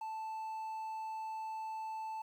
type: tone with quantisation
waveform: triangle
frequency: 880 Hz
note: A5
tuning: in tune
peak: -37 dBFS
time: 0.01-2.22 s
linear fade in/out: 5 ms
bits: 11
effects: none